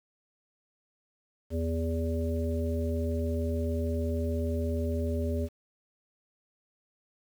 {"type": "harmonic tone with a mistuned harmonic", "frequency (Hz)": 81.7, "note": "E2", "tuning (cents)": -15, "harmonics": [1, 3, 5, 7], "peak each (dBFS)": [-29, -34, -36, -37], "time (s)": [1.5, 5.49], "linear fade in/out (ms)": 50, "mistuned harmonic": 7, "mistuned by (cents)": 20, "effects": ["9-bit"]}